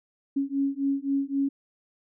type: beating tone pair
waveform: sine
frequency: 274.6 / 278.4 Hz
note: C#4 / C#4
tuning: -16 / +8 cents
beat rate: 3.8 Hz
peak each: -27 dBFS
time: 0.36-1.49 s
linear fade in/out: 10 ms
effects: none